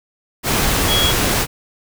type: tone in noise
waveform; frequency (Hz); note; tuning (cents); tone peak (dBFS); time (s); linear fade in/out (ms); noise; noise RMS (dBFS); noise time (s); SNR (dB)
sine; 3322; G#7; 0; -16; 0.87-1.14; 50; pink; -17; 0.43-1.47; -2
effects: none